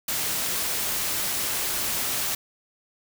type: noise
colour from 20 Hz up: white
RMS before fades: -27 dBFS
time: 0.08-2.35 s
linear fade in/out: 5 ms
effects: none